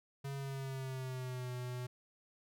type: tone with pitch glide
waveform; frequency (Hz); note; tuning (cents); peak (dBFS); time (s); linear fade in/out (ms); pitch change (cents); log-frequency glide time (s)
square; 138.3 to 124.64; C#3 to B2; -4 to +16; -40; 0.24-1.87; 10; -180; 0.35-1.52
effects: none